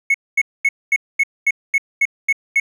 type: tone bursts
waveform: triangle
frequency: 2196 Hz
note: C#7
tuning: 17 cents flat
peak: -9 dBFS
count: 10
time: 0.1-2.6 s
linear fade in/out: 5 ms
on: 43 ms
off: 230 ms
effects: tanh soft clip ceiling -5 dBFS